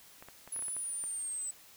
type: clicks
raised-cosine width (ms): 0.5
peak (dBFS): -34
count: 9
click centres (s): 0.225 / 0.286 / 0.476 / 0.562 / 0.592 / 0.624 / 0.683 / 0.766 / 1.039
type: exponential sweep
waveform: sine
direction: down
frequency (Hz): 10548 to 7960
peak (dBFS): -35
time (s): 0.52-1.51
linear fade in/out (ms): 5
effects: white hiss -57 dBFS RMS until 1.76 s

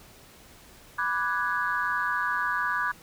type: chord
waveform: sine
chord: G# half-diminished seventh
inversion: first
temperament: equal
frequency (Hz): 987.8 / 1174.7 / 1480 / 1661.2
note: B5 / D6 / F#6 / G#6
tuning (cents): 0 / 0 / 0 / 0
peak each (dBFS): -31 / -30 / -30 / -29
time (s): 0.98-2.92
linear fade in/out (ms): 10
effects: tanh soft clip ceiling -15 dBFS + pink hiss -52 dBFS RMS until 3.02 s

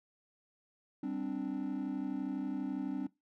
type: chord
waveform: triangle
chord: G suspended fourth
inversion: none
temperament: equal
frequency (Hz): 196 / 261.6 / 293.7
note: G3 / C4 / D4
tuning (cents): 0 / 0 / 0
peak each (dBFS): -39 / -35 / -35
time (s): 1.03-3.07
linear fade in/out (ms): 5
effects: noise-tail reverb RT60 0.2 s tail -21 dB re dry + tanh soft clip ceiling -26 dBFS

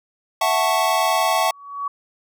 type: chord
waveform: square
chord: F# minor seventh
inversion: third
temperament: equal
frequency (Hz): 659.3 / 740 / 880 / 1108.7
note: E5 / F#5 / A5 / C#6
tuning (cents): 0 / 0 / 0 / 0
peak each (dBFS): -23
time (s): 0.41-1.51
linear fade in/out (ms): 5
type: tone with exponential growth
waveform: sine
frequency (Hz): 1130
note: C#6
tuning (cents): +33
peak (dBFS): -20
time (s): 1.32-1.88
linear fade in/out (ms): 5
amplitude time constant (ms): 120
effects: none

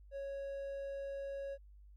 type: tone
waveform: triangle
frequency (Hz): 553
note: C#5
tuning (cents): -4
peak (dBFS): -38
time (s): 0.11-1.58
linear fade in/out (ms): 50
effects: added 50 Hz sine -55 dBFS peak until 1.96 s + Opus 48 kbps

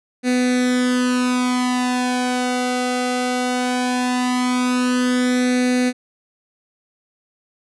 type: tone with flanger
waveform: sawtooth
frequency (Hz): 249.9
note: B3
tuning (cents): +21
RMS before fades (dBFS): -19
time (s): 0.23-5.93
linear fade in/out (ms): 50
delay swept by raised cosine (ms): 0.47 to 1.46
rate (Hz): 0.18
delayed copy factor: +0.85
effects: resampled to 24000 Hz

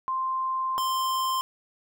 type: tone pair in turn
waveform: sine / square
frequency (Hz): 1046.5 / 1046.5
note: C6 / C6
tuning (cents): 0 / 0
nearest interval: unison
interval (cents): 0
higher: neither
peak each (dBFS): -25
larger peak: neither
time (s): 0.08-0.78 / 0.78-1.41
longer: first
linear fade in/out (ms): 0
effects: none

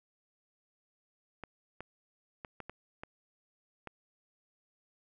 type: clicks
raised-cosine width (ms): 0.5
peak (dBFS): -27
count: 7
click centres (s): 1.437 / 1.806 / 2.448 / 2.603 / 2.696 / 3.035 / 3.873
effects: none

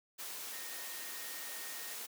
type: tone in noise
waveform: sine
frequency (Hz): 1852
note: A#6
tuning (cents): -12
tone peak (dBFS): -52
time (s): 0.52-1.95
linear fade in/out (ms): 20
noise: white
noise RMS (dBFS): -44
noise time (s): 0.18-2.07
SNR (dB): -11
effects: high-pass 300 Hz 12 dB/octave

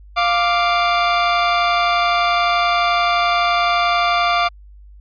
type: tone pair together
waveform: sawtooth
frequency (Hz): 698.5 / 1174.7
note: F5 / D6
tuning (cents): 0 / 0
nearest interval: major sixth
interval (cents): 900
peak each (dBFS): -13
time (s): 0.16-4.49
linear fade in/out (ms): 20
effects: added 50 Hz sine -39 dBFS peak until 5 s + resampled to 11025 Hz

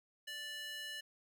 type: tone with high-pass filter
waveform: square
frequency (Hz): 587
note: D5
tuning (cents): -1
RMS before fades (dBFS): -45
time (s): 0.27-1.01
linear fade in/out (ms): 10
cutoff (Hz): 2300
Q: 6.8
effects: none

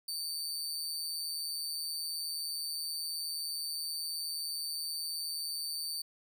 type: tone with amplitude modulation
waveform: sawtooth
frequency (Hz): 4574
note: D8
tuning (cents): -47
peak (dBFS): -30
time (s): 0.08-6.02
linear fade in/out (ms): 5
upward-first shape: sine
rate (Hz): 159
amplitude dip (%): 55
effects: none

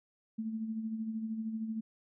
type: tone with tremolo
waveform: sine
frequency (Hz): 221.4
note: A3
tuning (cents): +11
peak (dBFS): -32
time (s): 0.38-1.81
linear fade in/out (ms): 10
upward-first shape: sine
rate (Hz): 13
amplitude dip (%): 50
effects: none

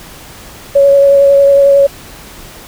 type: tone with vibrato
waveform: sine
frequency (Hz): 558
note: C#5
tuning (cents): +11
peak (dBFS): -3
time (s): 0.75-1.87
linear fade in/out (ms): 10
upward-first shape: triangle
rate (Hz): 11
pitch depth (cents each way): 16
effects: pink hiss -33 dBFS RMS until 2.67 s

